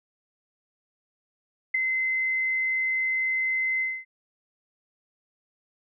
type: tone with ADSR envelope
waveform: sine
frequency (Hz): 2058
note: C7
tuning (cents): -29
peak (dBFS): -17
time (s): 1.74-4.05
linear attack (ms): 9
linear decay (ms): 5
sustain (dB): -6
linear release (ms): 240
effects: none